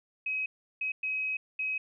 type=tone bursts at uneven times; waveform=sine; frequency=2541 Hz; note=D#7; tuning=36 cents sharp; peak=-29 dBFS; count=4; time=0.26-0.46 / 0.81-0.92 / 1.03-1.37 / 1.59-1.78 s; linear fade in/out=5 ms; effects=none